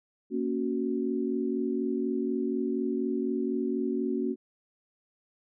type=chord; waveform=sine; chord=F# major; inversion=first; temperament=equal; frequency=233.1 / 277.2 / 370 Hz; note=A#3 / C#4 / F#4; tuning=0 / 0 / 0 cents; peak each=-31 dBFS; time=0.3-4.36 s; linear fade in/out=50 ms; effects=none